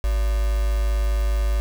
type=tone with quantisation; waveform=sine; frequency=52.4 Hz; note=G#1; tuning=16 cents sharp; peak=-18 dBFS; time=0.04-1.6 s; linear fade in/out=0 ms; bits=5; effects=none

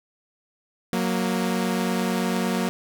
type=tone pair together; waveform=sawtooth; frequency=184.32 / 233.1 Hz; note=F#3 / A#3; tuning=-6 / 0 cents; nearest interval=major third; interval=406 cents; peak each=-21 dBFS; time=0.93-2.69 s; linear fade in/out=0 ms; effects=none

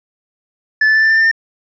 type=tone with pitch steps; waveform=triangle; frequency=1739 / 1750.1 / 1761.2 / 1772.5 / 1783.8 / 1795.1 / 1806.6 Hz; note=A6 / A6 / A6 / A6 / A6 / A6 / A6; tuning=-21 / -10 / +1 / +12 / +23 / +34 / +45 cents; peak=-7 dBFS; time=0.81-1.314 s; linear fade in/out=5 ms; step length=72 ms; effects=resampled to 16000 Hz

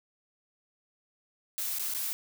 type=noise with dropouts; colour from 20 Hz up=blue; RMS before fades=-33 dBFS; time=1.58-2.13 s; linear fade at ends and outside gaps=0 ms; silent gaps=1.786-1.795 / 1.938-1.947 s; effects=none

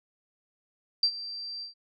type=tone with ADSR envelope; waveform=sine; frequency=4699 Hz; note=D8; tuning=in tune; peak=-18 dBFS; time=1.03-1.74 s; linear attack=3 ms; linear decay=72 ms; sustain=-17 dB; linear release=120 ms; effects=none

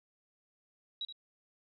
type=tone with echo; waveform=sine; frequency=3869 Hz; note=B7; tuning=36 cents flat; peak=-35 dBFS; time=1.01-1.05 s; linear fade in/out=2 ms; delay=75 ms; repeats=1; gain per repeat=-9 dB; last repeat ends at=1.125 s; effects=none

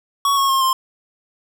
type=tone with pitch steps; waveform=square; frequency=1118 / 1095 / 1072.5 / 1050.4 Hz; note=C#6 / C#6 / C6 / C6; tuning=+14 / -22 / +42 / +6 cents; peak=-15 dBFS; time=0.25-0.73 s; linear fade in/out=2 ms; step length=120 ms; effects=none

